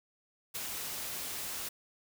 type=noise with ADSR envelope; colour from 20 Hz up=white; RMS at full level=-37 dBFS; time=0.54-1.69 s; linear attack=16 ms; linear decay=33 ms; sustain=-2 dB; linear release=7 ms; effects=none